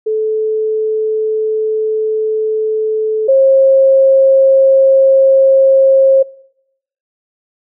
sine tone pair in turn, 435 / 536.9 Hz, A4 / C5, -20 / +45 cents, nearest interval major third, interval 365 cents, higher second, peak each -12 / -5 dBFS, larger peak second, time 0.06-3.28 / 3.28-6.23 s, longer first, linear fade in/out 10 ms, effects noise-tail reverb RT60 0.8 s tail -24 dB re dry

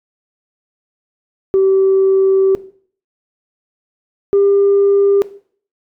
sine tone pair in turn, 385.1 / 399.1 Hz, G4 / G4, -31 / +31 cents, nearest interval minor second, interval 62 cents, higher second, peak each -7 dBFS, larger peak neither, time 1.54-2.55 / 4.33-5.22 s, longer first, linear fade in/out 0 ms, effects noise-tail reverb RT60 0.5 s tail -17 dB re dry + tanh soft clip ceiling -5 dBFS

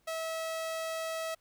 sawtooth tone, 648 Hz, E5, 30 cents flat, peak -30 dBFS, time 0.07-1.35 s, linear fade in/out 10 ms, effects pink hiss -72 dBFS RMS until 1.4 s

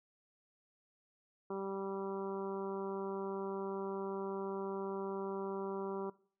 harmonic tone, 194.9 Hz, G3, 10 cents flat, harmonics 1 / 2 / 3 / 4 / 5 / 6 / 7, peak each -45 / -39 / -49 / -50 / -48 / -51 / -54 dBFS, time 1.5-6.1 s, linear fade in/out 5 ms, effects noise-tail reverb RT60 0.5 s tail -21 dB re dry

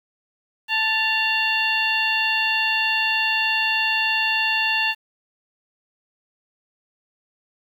harmonic tone with a mistuned harmonic, 880 Hz, A5, in tune, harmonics 1 / 2 / 3 / 4 / 5, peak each -27 / -24 / -21 / -29 / -32 dBFS, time 0.68-4.95 s, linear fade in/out 50 ms, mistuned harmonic 3, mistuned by +79 cents, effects 8-bit

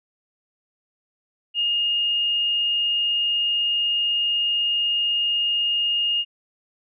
sine tone, 2842 Hz, F7, 30 cents sharp, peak -19 dBFS, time 1.54-6.25 s, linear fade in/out 50 ms, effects none

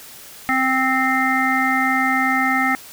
harmonic tone, 261.6 Hz, C4, in tune, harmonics 1 / 3 / 5 / 7 / 8, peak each -22 / -22 / -22 / -22 / -22 dBFS, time 0.49-2.75 s, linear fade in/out 0 ms, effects white hiss -40 dBFS RMS until 2.92 s

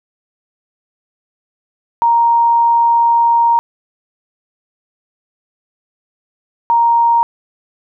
sine tone bursts at uneven times, 934 Hz, A#5, 3 cents sharp, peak -8 dBFS, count 2, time 2.02-3.59 / 6.7-7.23 s, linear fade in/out 0 ms, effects none

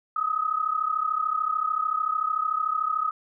sine tone pair together, 1244.5 / 1278 Hz, D#6 / D#6, 0 / +46 cents, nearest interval unison, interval 46 cents, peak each -26 dBFS, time 0.16-3.11 s, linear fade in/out 5 ms, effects none

